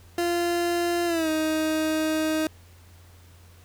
30% pulse tone with pitch glide, 345.7 to 313.4 Hz, F4 to D#4, -18 to +13 cents, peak -20 dBFS, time 0.18-2.47 s, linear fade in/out 2 ms, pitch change -169 cents, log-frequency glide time 1.06-1.29 s, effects added 87 Hz sine -49 dBFS peak until 3.64 s + pink hiss -56 dBFS RMS until 3.64 s

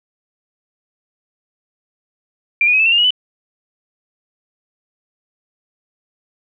sine tone with pitch steps, 2374 / 2455 / 2539 / 2625 / 2714 / 2807 / 2903 / 3001 Hz, D7 / D#7 / D#7 / E7 / E7 / F7 / F#7 / F#7, +18 / -24 / +34 / -8 / +50 / +8 / -34 / +24 cents, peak -10 dBFS, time 2.61-3.106 s, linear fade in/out 2 ms, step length 62 ms, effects none

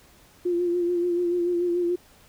sine tone with vibrato, 350 Hz, F4, 4 cents sharp, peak -21 dBFS, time 0.45-1.96 s, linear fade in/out 10 ms, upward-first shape sine, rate 6.9 Hz, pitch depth 34 cents each way, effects pink hiss -55 dBFS RMS until 2.28 s

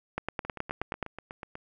two click trains, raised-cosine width 0.5 ms, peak -15 / -24 dBFS, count 9 / 10, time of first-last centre 0.18-1.027 / 0.45-1.554 s, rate 9.44 / 8.15 Hz, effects none

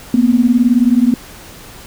sine beating tone pair, 233 / 252 Hz, A#3 / B3, -1 / +35 cents, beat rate 19 Hz, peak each -11 dBFS, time 0.14-1.14 s, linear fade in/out 2 ms, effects pink hiss -36 dBFS RMS until 1.86 s

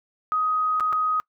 sine tone with dropouts, 1255 Hz, D#6, 15 cents sharp, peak -20 dBFS, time 0.32-1.2 s, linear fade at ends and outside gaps 0 ms, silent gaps 0.799-0.806 / 0.926-0.93 s, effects noise-tail reverb RT60 0.1 s tail -25 dB re dry

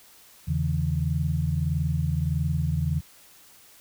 sine tone cluster, 82.1 / 139.8 / 161.4 Hz, E2 / C#3 / E3, -6 / +15 / -36 cents, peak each -27 dBFS, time 0.47-3.01 s, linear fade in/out 20 ms, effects white hiss -53 dBFS RMS until 3.8 s

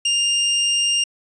sawtooth tone, 2805 Hz, F7, 7 cents sharp, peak -13 dBFS, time 0.05-1.04 s, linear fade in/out 5 ms, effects resampled to 22050 Hz

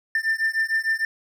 triangle beating tone pair, 1785 / 1791.6 Hz, A6 / A6, +24 / +31 cents, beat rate 6.6 Hz, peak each -22 dBFS, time 0.15-1.05 s, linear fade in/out 2 ms, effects none

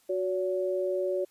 sine tone pair together, 368.5 / 568 Hz, F#4 / C#5, -7 / +42 cents, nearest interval perfect fifth, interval 749 cents, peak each -29 / -29 dBFS, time 0.09-1.25 s, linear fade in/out 10 ms, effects white hiss -65 dBFS RMS until 1.3 s + resampled to 32000 Hz

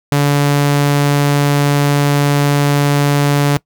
sawtooth tone, 143.6 Hz, D3, 39 cents flat, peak -6 dBFS, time 0.12-3.57 s, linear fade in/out 0 ms, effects noise-tail reverb RT60 0.1 s tail -22 dB re dry

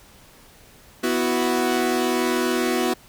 sawtooth chord, B suspended fourth, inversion none, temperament equal, 246.9 / 329.6 / 370 Hz, B3 / E4 / F#4, 0 / 0 / 0 cents, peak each -20 / -22 / -19 dBFS, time 1.03-2.94 s, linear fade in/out 10 ms, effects pink hiss -50 dBFS RMS until 3.08 s

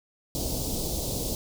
pink band-stop noise, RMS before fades -30 dBFS, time 0.35-1.35 s, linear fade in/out 0 ms, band 680 to 4100 Hz, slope 24 dB/octave, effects none

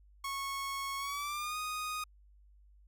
sawtooth tone with pitch glide, 1100 to 1241.9 Hz, C#6 to D#6, -14 to -4 cents, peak -32 dBFS, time 0.24-2.04 s, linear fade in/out 5 ms, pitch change +210 cents, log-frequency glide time 0.98-1.57 s, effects added 50 Hz sine -58 dBFS peak until 2.87 s

